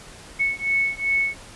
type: beating tone pair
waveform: sine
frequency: 2205 / 2207.6 Hz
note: C#7 / C#7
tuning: -10 / -8 cents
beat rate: 2.6 Hz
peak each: -23 dBFS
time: 0.39-1.35 s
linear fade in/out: 20 ms
effects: pink hiss -43 dBFS RMS until 1.55 s + resampled to 24000 Hz